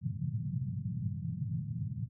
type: band-pass noise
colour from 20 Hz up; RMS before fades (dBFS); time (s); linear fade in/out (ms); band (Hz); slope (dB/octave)
pink; -36; 0.01-2.09; 50; 100 to 180; 48
effects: none